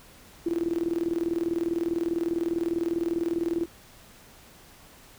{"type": "tone with tremolo", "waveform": "sine", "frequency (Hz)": 337.6, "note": "E4", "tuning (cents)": 41, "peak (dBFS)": -22, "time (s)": [0.46, 3.66], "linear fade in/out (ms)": 5, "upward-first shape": "square", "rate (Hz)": 20, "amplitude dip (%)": 75, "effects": ["pink hiss -52 dBFS RMS until 5.18 s"]}